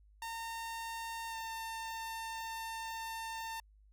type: tone with pitch glide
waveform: sawtooth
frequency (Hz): 913 to 902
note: A#5 to A5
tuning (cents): -36 to +43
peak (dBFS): -36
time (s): 0.22-3.6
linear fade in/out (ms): 2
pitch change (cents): -21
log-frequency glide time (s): 1.29-1.35
effects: added 51 Hz sine -60 dBFS peak until 3.92 s